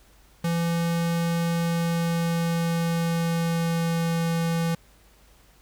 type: tone with pitch glide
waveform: square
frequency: 168.5 to 166.56 Hz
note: E3 to E3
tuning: +38 to +18 cents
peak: -23 dBFS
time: 0.44-4.75 s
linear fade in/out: 5 ms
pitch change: -20 cents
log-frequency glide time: 1.53-4.27 s
effects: added 50 Hz sine -56 dBFS peak until 5.61 s + pink hiss -58 dBFS RMS until 5.61 s